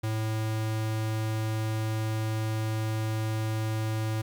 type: tone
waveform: square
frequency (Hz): 109.7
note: A2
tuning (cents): -5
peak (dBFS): -28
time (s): 0.03-4.22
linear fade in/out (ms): 10
effects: 11-bit